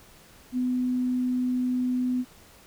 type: tone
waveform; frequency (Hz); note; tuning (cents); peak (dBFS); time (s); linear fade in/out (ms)
sine; 251.1; B3; +29; -23; 0.52-2.25; 50
effects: pink hiss -53 dBFS RMS until 2.66 s